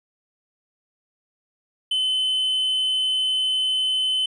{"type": "tone", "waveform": "triangle", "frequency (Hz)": 3044, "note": "F#7", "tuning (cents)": 48, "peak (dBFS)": -18, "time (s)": [1.91, 4.26], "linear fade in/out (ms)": 5, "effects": ["resampled to 22050 Hz"]}